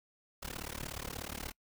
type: noise with amplitude modulation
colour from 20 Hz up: pink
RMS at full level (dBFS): -38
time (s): 0.42-1.52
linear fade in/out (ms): 10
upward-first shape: sine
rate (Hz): 36.7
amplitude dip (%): 100
effects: noise-tail reverb RT60 0.1 s tail -26 dB re dry